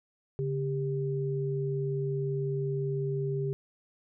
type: tone pair together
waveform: sine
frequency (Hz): 140.92 / 397.2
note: C#3 / G4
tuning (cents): +29 / +23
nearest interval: octave + tritone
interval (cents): 1794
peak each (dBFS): -30 / -32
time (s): 0.39-3.53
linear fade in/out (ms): 0
effects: none